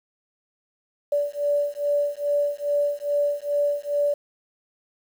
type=beating tone pair; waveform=sine; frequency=578 / 580.4 Hz; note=D5 / D5; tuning=-28 / -21 cents; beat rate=2.4 Hz; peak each=-24 / -24 dBFS; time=1.12-4.14 s; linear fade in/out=5 ms; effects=8-bit